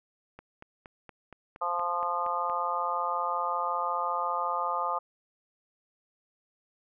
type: click train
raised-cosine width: 0.5 ms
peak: -30 dBFS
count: 10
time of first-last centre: 0.39-2.498 s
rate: 4.27 Hz
type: harmonic tone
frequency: 174.61 Hz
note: F3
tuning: in tune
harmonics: 3 / 4 / 5 / 6 / 7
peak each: -37 / -36 / -33 / -34 / -31 dBFS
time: 1.61-4.99 s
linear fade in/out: 10 ms
effects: none